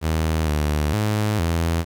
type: tone with pitch steps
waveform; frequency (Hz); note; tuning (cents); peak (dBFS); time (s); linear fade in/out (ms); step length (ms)
sawtooth; 79.6 / 75 / 106.1 / 83.2; D#2 / D2 / G#2 / E2; +40 / +37 / +38 / +17; -15; 0.01-1.85; 50; 460
effects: 8-bit